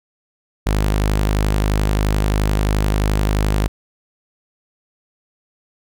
sawtooth tone, 51.5 Hz, G#1, 14 cents flat, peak -11 dBFS, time 0.66-3.68 s, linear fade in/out 10 ms, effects none

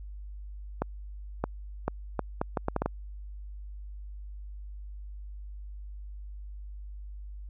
accelerating click train, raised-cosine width 1 ms, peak -13 dBFS, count 10, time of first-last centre 0.82-2.86 s, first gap 620 ms, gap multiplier 0.71, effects added 50 Hz sine -39 dBFS peak until 7.49 s

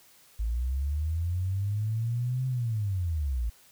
sine linear two-way sweep, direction up then down, 53.2 to 130.81 to 53.2 Hz, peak -26 dBFS, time 0.39-3.5 s, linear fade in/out 10 ms, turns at 2.47 s, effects white hiss -58 dBFS RMS until 3.71 s

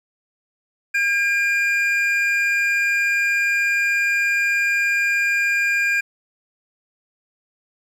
triangle tone pair together, 1616.7 / 2400 Hz, G#6 / D7, -47 / +37 cents, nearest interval perfect fifth, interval 684 cents, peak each -18 / -18 dBFS, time 0.94-6.01 s, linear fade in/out 10 ms, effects 9-bit

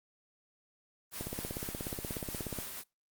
white noise with tremolo, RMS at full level -40 dBFS, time 1.11-2.84 s, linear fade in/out 50 ms, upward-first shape triangle, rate 4.2 Hz, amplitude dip 35%
click train, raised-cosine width 2 ms, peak -24 dBFS, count 24, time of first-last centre 1.21-2.587 s, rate 16.7 Hz
effects noise-tail reverb RT60 0.2 s tail -21 dB re dry + Opus 24 kbps

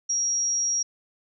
sine tone, 5660 Hz, F8, 22 cents sharp, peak -22 dBFS, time 0.09-0.83 s, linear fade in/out 10 ms, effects none

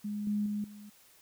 sine tone with level steps, 207.7 Hz, G#3, in tune, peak -33 / -28 / -31 / -46 dBFS, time 0.04-0.9 s, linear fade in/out 10 ms, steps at 0.27 / 0.46 / 0.64 s, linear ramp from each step 2 ms, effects white hiss -61 dBFS RMS until 1.21 s

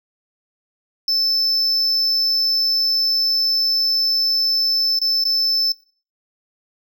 triangle tone with dropouts, 5274 Hz, E8, in tune, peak -15 dBFS, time 1.08-5.72 s, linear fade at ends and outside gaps 2 ms, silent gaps 4.989-5.015 / 5.239-5.252 s, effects noise-tail reverb RT60 0.4 s tail -18 dB re dry

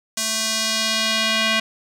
square tone with band-pass filter sweep, 220.8 Hz, A3, 6 cents sharp, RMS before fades -21 dBFS, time 0.17-1.6 s, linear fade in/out 5 ms, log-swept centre 7000 to 2800 Hz, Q 1.3, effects none

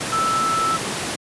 sine tone in noise, 1318.5 Hz, E6, in tune, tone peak -18 dBFS, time 0.12-0.77 s, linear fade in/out 10 ms, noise pink, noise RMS -25 dBFS, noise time 0-1.16 s, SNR +4 dB, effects high-pass 150 Hz 12 dB/octave + resampled to 24000 Hz

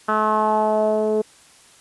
10% pulse tone with low-pass filter sweep, 215.3 Hz, A3, 37 cents flat, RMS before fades -19 dBFS, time 0.08-1.22 s, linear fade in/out 10 ms, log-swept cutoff 1400 to 450 Hz, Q 3.5, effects white hiss -50 dBFS RMS until 1.8 s + resampled to 24000 Hz

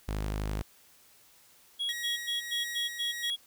sawtooth tone, 51.8 Hz, G#1, 4 cents flat, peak -27 dBFS, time 0.08-0.62 s, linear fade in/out 5 ms
triangle tone bursts, 3322 Hz, G#7, in tune, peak -28 dBFS, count 7, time 1.79-3.364 s, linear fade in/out 20 ms, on 140 ms, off 99 ms
sawtooth tone with tremolo, 1900 Hz, A#6, 33 cents sharp, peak -31 dBFS, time 1.89-3.3 s, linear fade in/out 0 ms, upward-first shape sine, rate 1.6 Hz, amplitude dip 35%
effects white hiss -60 dBFS RMS until 3.46 s

